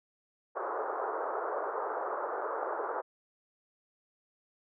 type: band-pass noise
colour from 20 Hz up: pink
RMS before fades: -35 dBFS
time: 0.55-3.02 s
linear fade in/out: 20 ms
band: 390 to 1400 Hz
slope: 48 dB/octave
effects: none